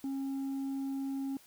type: tone with tanh clipping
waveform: sine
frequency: 271.8 Hz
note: C#4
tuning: 34 cents flat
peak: -34 dBFS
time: 0.04-1.37 s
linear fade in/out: 2 ms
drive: 3 dB
effects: white hiss -60 dBFS RMS until 1.46 s